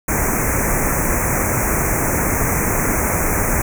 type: band-stop noise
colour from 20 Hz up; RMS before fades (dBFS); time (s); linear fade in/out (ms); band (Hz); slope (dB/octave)
pink; -18; 0.08-3.62; 5; 2400 to 5900; 96
effects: none